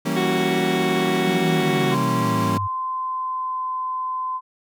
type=chord; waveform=35% pulse; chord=E diminished seventh; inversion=none; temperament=equal with one note detuned; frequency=164.81 / 193.86 / 233.1 / 277.2 Hz; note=E3 / G3 / Bb3 / Db4; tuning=0 / -19 / 0 / 0 cents; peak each=-25 dBFS; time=0.05-2.58 s; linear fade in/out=10 ms
type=harmonic tone; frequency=370 Hz; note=F#4; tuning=in tune; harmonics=1 / 2 / 3 / 4 / 5 / 6 / 7 / 8 / 9 / 10; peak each=-23 / -28 / -36 / -40 / -34 / -31 / -38 / -42 / -35 / -37 dBFS; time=0.16-1.95 s; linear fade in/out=10 ms
type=exponential sweep; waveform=sine; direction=down; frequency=185 to 97.1 Hz; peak=-25 dBFS; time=1.26-2.68 s; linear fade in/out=20 ms
type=tone with pitch glide; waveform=sine; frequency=1037 to 1027.5 Hz; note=C6 to C6; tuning=-16 to -32 cents; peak=-23 dBFS; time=1.9-4.41 s; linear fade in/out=50 ms; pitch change=-16 cents; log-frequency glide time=2.55-3.7 s
effects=none

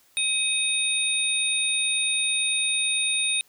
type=tone cluster; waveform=sine; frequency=2538 / 3711 / 9180 Hz; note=D#7 / A#7 / D9; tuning=+34 / -9 / -40 cents; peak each=-26 dBFS; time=0.17-3.41 s; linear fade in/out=0 ms; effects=white hiss -60 dBFS RMS until 3.48 s

